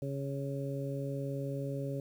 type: harmonic tone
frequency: 138.59 Hz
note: C#3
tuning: in tune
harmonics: 1 / 2 / 3 / 4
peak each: -36 / -41 / -42 / -41 dBFS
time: 0.02-2 s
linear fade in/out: 2 ms
effects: 10-bit